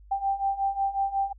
sine beating tone pair, 783 / 788.5 Hz, G5 / G5, -2 / +10 cents, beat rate 5.5 Hz, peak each -29 / -26 dBFS, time 0.11-1.33 s, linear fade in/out 10 ms, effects added 50 Hz sine -48 dBFS peak until 1.38 s

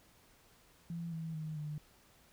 sine tone with pitch steps, 168.6 / 162.2 / 156.04 / 150.12 Hz, E3 / E3 / D#3 / D3, +39 / -28 / +5 / +38 cents, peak -38 dBFS, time 0.9-1.78 s, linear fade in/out 2 ms, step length 220 ms, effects pink hiss -65 dBFS RMS until 2.32 s

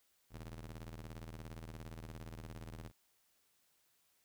sawtooth ring-modulated tone, 80.2 Hz, E2, 47 cents flat, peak -40 dBFS, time 0.3-2.92 s, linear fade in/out 50 ms, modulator 31.5 Hz, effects white hiss -75 dBFS RMS until 4.24 s

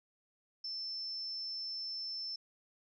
sine tone, 5310 Hz, E8, 12 cents sharp, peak -38 dBFS, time 0.64-2.36 s, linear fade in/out 5 ms, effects none

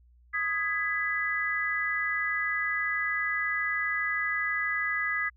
sine chord, G# minor, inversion second, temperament just, 1245.9 / 1661.2 / 1993.5 Hz, D#6 / G#6 / B6, +2 / 0 / +16 cents, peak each -34 / -31 / -29 dBFS, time 0.33-5.3 s, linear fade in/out 20 ms, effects added 60 Hz sine -56 dBFS peak until 5.36 s

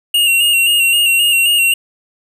square tone with vibrato, 2794 Hz, F7, in tune, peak -10 dBFS, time 0.14-1.74 s, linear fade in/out 5 ms, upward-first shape square, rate 3.8 Hz, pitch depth 34 cents each way, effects none

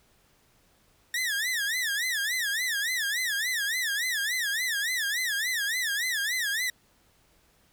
sawtooth tone with vibrato, 1813 Hz, A#6, 49 cents flat, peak -23 dBFS, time 1.14-6.7 s, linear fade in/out 2 ms, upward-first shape sine, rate 3.5 Hz, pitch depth 210 cents each way, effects pink hiss -64 dBFS RMS until 7.72 s

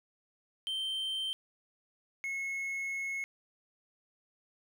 triangle tone pair in turn, 3123 / 2180 Hz, G7 / C#7, -7 / -29 cents, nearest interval tritone, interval 622 cents, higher first, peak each -31 / -32 dBFS, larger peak first, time 0.67-1.33 / 2.24-3.24 s, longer second, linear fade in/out 0 ms, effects none

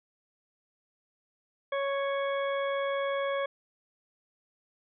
harmonic tone, 554.4 Hz, C#5, in tune, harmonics 1 / 2 / 3 / 4 / 6, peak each -29 / -35 / -39 / -41 / -45 dBFS, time 1.72-3.46 s, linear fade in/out 5 ms, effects none

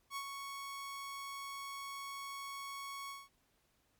sawtooth tone with ADSR envelope, 1108.7 Hz, C#6, in tune, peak -34 dBFS, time 0.1-3.29 s, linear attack 64 ms, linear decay 68 ms, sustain -5 dB, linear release 200 ms, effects pink hiss -75 dBFS RMS until 3.99 s + MP3 96 kbps

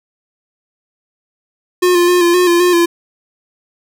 square tone with pitch steps, 360.2 / 349.7 / 357 / 344.9 / 360.5 / 344.9 / 356.9 / 342.2 Hz, F#4 / F4 / F4 / F4 / F#4 / F4 / F4 / F4, -46 / +2 / +38 / -22 / -45 / -22 / +38 / -35 cents, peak -9 dBFS, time 1.82-2.86 s, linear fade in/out 10 ms, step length 130 ms, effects none

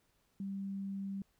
sine tone, 196 Hz, G3, in tune, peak -37 dBFS, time 0.4-1.22 s, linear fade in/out 2 ms, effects pink hiss -75 dBFS RMS until 1.39 s

